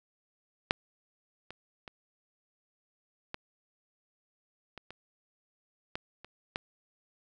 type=clicks; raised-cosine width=0.3 ms; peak=-8 / -27 / -27 / -20 / -27 / -28 / -19 / -30 / -16 dBFS; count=9; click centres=0.709 / 1.506 / 1.878 / 3.344 / 4.777 / 4.906 / 5.955 / 6.246 / 6.559 s; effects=none